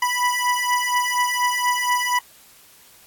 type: beating tone pair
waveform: 25% pulse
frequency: 983 / 987.2 Hz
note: B5 / B5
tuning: -8 / -1 cents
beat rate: 4.2 Hz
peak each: -18 dBFS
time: 0.02-2.19 s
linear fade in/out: 5 ms
effects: white hiss -50 dBFS RMS until 3.06 s + AAC 64 kbps